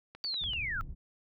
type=click train; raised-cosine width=0.3 ms; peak=-31 dBFS; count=5; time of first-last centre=0.15-0.535 s; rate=10.4 Hz
type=linear sweep; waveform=sine; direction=down; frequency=4632 to 1285 Hz; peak=-32 dBFS; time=0.24-0.81 s; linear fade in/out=0 ms
type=low-pass noise; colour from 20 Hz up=pink; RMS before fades=-42 dBFS; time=0.4-0.95 s; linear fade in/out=20 ms; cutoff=110 Hz; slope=12 dB/octave
effects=none